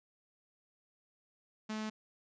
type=tone with notch filter; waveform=sawtooth; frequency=216.3 Hz; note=A3; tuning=29 cents flat; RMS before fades=-39 dBFS; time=1.69-1.9 s; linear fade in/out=10 ms; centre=500 Hz; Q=1.7; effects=resampled to 16000 Hz